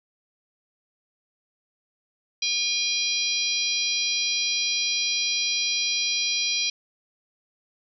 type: harmonic tone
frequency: 810 Hz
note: G#5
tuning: 43 cents flat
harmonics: 3 / 4 / 5 / 6 / 7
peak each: -29 / -29 / -29 / -29 / -29 dBFS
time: 2.42-6.7 s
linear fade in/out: 5 ms
effects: none